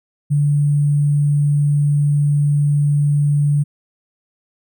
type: tone with sample-and-hold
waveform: sine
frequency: 145.5 Hz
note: D3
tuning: 16 cents flat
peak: -12 dBFS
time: 0.3-3.64 s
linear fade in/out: 20 ms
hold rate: 8820 Hz
effects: none